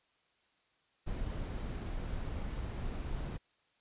brown noise, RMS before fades -38 dBFS, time 1.06-3.38 s, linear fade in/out 20 ms, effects white hiss -73 dBFS RMS until 3.8 s + resampled to 8000 Hz

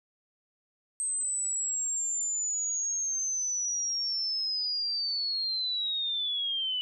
sine linear sweep, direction down, 8300 to 2960 Hz, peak -28 dBFS, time 1-6.81 s, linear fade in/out 0 ms, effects none

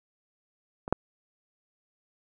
clicks, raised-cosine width 1 ms, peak -22 / -7 dBFS, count 2, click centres 0.879 / 0.926 s, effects none

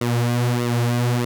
sawtooth tone with flanger, 120.5 Hz, B2, 42 cents flat, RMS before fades -20 dBFS, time 0.01-1.25 s, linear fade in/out 5 ms, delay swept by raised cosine 1.2 to 6.1 ms, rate 1.6 Hz, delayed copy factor -0.75, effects none

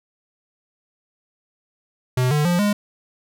square tone with pitch steps, 126.8 / 149.06 / 175.23 / 206 Hz, B2 / D3 / F3 / G#3, +46 / +26 / +6 / -14 cents, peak -17 dBFS, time 2.17-2.73 s, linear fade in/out 5 ms, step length 140 ms, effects none

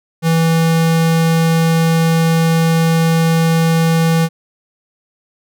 square tone, 164 Hz, E3, 9 cents flat, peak -11 dBFS, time 0.22-4.29 s, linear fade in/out 50 ms, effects none

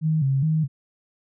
sine tone with vibrato, 146 Hz, D3, 10 cents flat, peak -18 dBFS, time 0.01-0.68 s, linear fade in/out 50 ms, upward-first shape square, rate 2.4 Hz, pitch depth 130 cents each way, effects none

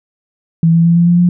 sine tone with pitch steps, 164.81 / 167.01 / 169.25 / 171.51 / 173.81 / 176.13 Hz, E3 / E3 / E3 / F3 / F3 / F3, 0 / +23 / +46 / -31 / -8 / +15 cents, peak -6 dBFS, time 0.63-1.29 s, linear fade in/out 2 ms, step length 110 ms, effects none

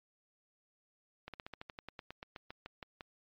slowing click train, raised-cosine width 0.3 ms, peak -28 dBFS, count 17, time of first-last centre 1.28-3.008 s, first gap 57 ms, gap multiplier 1.08, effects low-pass 5000 Hz 12 dB/octave + MP3 48 kbps

